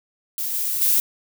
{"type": "noise with level steps", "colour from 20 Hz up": "violet", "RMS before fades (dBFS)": [-26, -24, -18], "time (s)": [0.38, 1], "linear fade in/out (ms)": 0, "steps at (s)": [0.53, 0.81], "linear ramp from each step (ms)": 10, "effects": []}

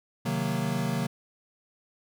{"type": "chord", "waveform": "square", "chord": "C half-diminished seventh", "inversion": "none", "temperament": "equal with one note detuned", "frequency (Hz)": [132.18, 155.56, 185, 233.1], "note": ["C3", "Eb3", "Gb3", "Bb3"], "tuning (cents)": [18, 0, 0, 0], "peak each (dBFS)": -33, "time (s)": [0.25, 1.07], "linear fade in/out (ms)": 10, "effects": []}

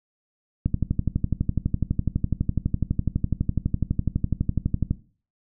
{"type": "click train", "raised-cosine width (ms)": 5, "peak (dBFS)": -9, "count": 52, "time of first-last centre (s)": [0.66, 4.91], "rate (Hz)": 12, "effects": ["noise-tail reverb RT60 0.4 s tail -17 dB re dry"]}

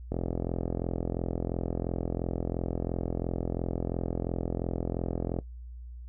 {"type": "click train", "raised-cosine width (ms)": 2, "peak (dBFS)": -17, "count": 227, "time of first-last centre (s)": [0.12, 5.388], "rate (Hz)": 42.9, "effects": ["noise-tail reverb RT60 0.1 s tail -17 dB re dry", "added 60 Hz sine -40 dBFS peak until 6.08 s"]}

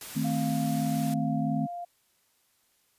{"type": "noise", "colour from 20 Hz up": "white", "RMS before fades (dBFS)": -41, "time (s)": [0.01, 1.14], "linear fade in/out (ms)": 2}
{"type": "chord", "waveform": "sine", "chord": "A diminished", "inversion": "second", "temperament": "equal", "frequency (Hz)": [155.56, 220, 261.6], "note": ["Eb3", "A3", "C4"], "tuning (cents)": [0, 0, 0], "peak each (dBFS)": -30, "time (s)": [0.15, 1.67], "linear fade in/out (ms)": 20}
{"type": "tone", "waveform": "sine", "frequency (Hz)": 698.5, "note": "F5", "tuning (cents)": 0, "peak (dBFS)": -34, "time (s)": [0.24, 1.85], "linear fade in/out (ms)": 10}
{"effects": ["white hiss -69 dBFS RMS until 2.98 s", "resampled to 32000 Hz"]}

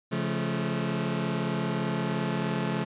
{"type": "chord", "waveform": "sawtooth", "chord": "Db augmented", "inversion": "none", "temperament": "just", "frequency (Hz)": [138.59, 173.24, 216.5], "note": ["Db3", "F3", "A3"], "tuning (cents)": [0, -14, -28], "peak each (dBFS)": [-28, -27, -27], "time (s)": [0.11, 2.85], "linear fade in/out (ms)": 20, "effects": ["resampled to 8000 Hz"]}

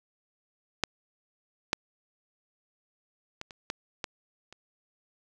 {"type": "clicks", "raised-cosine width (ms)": 0.2, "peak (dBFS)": [-7, -7, -20, -27, -14, -15, -30], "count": 7, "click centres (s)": [0.837, 1.731, 3.414, 3.508, 3.701, 4.042, 4.526], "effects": []}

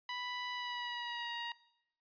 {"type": "tone with pitch glide", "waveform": "15% pulse", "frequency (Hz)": [988, 943.4], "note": ["B5", "A#5"], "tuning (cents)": [0, 20], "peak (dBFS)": -32, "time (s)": [0.09, 1.52], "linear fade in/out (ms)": 2, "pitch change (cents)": -80, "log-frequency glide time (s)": [0.53, 1.34], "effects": ["noise-tail reverb RT60 0.8 s tail -21 dB re dry", "resampled to 11025 Hz"]}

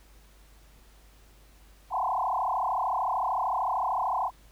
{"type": "tone with frequency modulation", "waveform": "sine", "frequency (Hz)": 880, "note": "A5", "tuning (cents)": 0, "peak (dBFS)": -25, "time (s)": [1.9, 4.31], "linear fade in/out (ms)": 50, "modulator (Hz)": 33.3, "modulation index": 5.1, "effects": ["added 50 Hz sine -54 dBFS peak until 4.51 s", "pink hiss -60 dBFS RMS until 4.51 s"]}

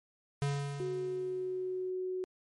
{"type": "tone with exponential decay", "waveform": "square", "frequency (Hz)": 141.6, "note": "C#3", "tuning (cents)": 37, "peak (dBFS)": -29, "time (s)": [0.42, 1.9], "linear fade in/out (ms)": 0, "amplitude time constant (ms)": 320}
{"type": "tone", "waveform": "sine", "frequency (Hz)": 370, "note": "F#4", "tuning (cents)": 0, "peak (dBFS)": -33, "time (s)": [0.8, 2.24], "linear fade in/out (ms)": 0}
{"effects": ["MP3 48 kbps"]}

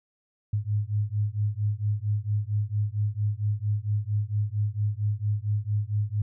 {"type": "beating tone pair", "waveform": "sine", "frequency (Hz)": [102.4, 106.8], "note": ["G#2", "G#2"], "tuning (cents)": [-24, 49], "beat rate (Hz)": 4.4, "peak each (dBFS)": -27, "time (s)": [0.53, 6.22], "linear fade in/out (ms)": 5, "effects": []}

